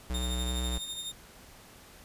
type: tone with vibrato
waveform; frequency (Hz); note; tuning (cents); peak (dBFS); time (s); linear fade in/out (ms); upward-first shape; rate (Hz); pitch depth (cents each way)
square; 61.74; B1; 0; -31; 0.1-0.78; 0; square; 10; 16
type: tone with tremolo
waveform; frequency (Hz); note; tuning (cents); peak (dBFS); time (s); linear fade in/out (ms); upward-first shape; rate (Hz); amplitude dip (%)
sawtooth; 3661; A#7; -32; -31; 0.14-1.12; 5; sine; 12; 50
effects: pink hiss -53 dBFS RMS until 2.04 s + resampled to 32000 Hz